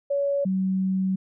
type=tone pair in turn; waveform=sine; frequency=563 / 189.19 Hz; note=C#5 / F#3; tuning=+27 / +39 cents; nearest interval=octave + perfect fifth; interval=1888 cents; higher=first; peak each=-21 dBFS; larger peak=neither; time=0.1-0.45 / 0.45-1.16 s; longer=second; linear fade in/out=10 ms; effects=none